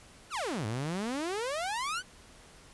sawtooth exponential two-way sweep, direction down then up, 1568 to 102.6 to 1568 Hz, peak -28 dBFS, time 0.3-2.03 s, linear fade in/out 50 ms, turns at 0.66 s, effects pink hiss -55 dBFS RMS until 2.73 s + resampled to 24000 Hz

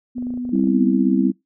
sine tone, 246.9 Hz, B3, in tune, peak -23 dBFS, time 0.15-0.89 s, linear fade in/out 20 ms
clicks, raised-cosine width 2 ms, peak -26 dBFS, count 12, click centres 0.182 / 0.225 / 0.269 / 0.305 / 0.339 / 0.375 / 0.452 / 0.492 / 0.556 / 0.594 / 0.639 / 0.673 s
sine chord, C major seventh, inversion second, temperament just, 196.22 / 245.3 / 261.6 / 327 Hz, G3 / B3 / C4 / E4, +2 / -12 / 0 / -14 cents, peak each -19 / -22 / -18 / -21 dBFS, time 0.52-1.32 s, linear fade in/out 20 ms
effects noise-tail reverb RT60 0.2 s tail -25 dB re dry

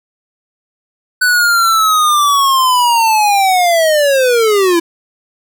square linear sweep, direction down, 1500 to 329.6 Hz, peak -9 dBFS, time 1.21-4.8 s, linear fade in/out 10 ms, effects none

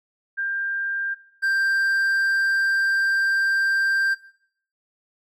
sine / triangle tone pair in turn, 1592 / 1580.1 Hz, G6 / G6, +26 / +13 cents, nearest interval unison, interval 13 cents, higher first, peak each -23 / -17 dBFS, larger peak second, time 0.37-1.15 / 1.42-4.15 s, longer second, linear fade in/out 20 ms, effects noise-tail reverb RT60 0.6 s tail -17 dB re dry

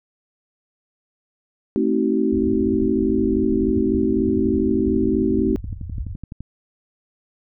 sine chord, A diminished seventh, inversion none, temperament just, 220 / 264 / 316.8 / 380.2 Hz, A3 / C4 / Eb4 / Gb4, 0 / +16 / +31 / +47 cents, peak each -22 dBFS, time 1.76-5.56 s, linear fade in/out 0 ms
white low-pass noise, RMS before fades -31 dBFS, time 2.32-6.16 s, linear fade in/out 5 ms, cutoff 110 Hz, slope 96 dB/octave
click train, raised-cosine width 5 ms, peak -20 dBFS, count 36, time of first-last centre 3.44-6.406 s, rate 11.8 Hz
effects none

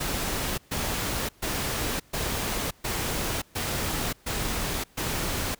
pink noise bursts, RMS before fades -29 dBFS, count 8, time 0-5.55 s, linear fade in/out 10 ms, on 580 ms, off 130 ms, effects pink hiss -58 dBFS RMS until 5.59 s

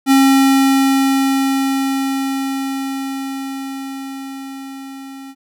square tone with level ramp, 270 Hz, C#4, 45 cents flat, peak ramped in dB -8 to -32 dBFS, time 0.06-5.35 s, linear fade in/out 50 ms, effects none

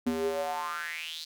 square tone with high-pass filter sweep, 80.4 Hz, E2, 43 cents flat, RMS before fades -33 dBFS, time 0.06-1.25 s, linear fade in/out 10 ms, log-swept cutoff 250 to 4400 Hz, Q 6.1, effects none

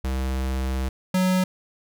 square tone pair in turn, 65.41 / 185.01 Hz, C2 / F#3, 0 / 0 cents, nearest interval octave + tritone, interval 1800 cents, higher second, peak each -24 / -19 dBFS, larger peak second, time 0.04-0.89 / 1.14-1.44 s, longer first, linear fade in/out 5 ms, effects none

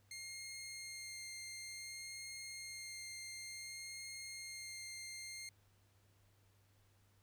15% pulse tone with vibrato, 2122 Hz, C7, 24 cents sharp, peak -40 dBFS, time 0.11-5.49 s, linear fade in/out 2 ms, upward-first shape sine, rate 0.56 Hz, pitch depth 11 cents each way, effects added 99 Hz sine -70 dBFS peak until 7.22 s + pink hiss -75 dBFS RMS until 7.22 s

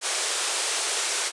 white band-pass noise, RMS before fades -27 dBFS, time 0.01-1.32 s, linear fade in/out 50 ms, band 350 to 9800 Hz, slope 48 dB/octave, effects resampled to 24000 Hz

